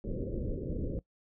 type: low-pass noise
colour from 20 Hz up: pink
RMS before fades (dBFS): -35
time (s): 0.04-0.99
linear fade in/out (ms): 2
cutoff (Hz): 560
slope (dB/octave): 96
effects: noise-tail reverb RT60 0.1 s tail -21 dB re dry